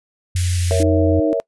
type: tone with pitch glide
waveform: sine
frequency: 90 to 87.29 Hz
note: F#2 to F2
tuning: -47 to 0 cents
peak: -16 dBFS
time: 0.35-1.2 s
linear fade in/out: 5 ms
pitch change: -53 cents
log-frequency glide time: 0.46-0.74 s
type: high-pass noise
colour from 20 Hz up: white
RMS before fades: -27 dBFS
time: 0.36-0.83 s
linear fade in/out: 2 ms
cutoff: 1600 Hz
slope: 48 dB/octave
type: chord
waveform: sine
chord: A# diminished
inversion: none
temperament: equal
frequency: 466.2 / 554.4 / 659.3 Hz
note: A#4 / C#5 / E5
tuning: 0 / 0 / 0 cents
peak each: -21 dBFS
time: 0.71-1.4 s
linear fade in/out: 0 ms
type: tone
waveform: sine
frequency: 311.1 Hz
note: D#4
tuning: in tune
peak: -17 dBFS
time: 0.8-1.33 s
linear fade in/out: 0 ms
effects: noise-tail reverb RT60 0.1 s tail -25 dB re dry + resampled to 24000 Hz